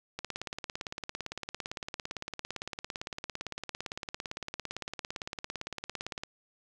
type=click train; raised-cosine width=0.2 ms; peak=-19 dBFS; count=108; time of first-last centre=0.19-6.235 s; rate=17.7 Hz; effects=none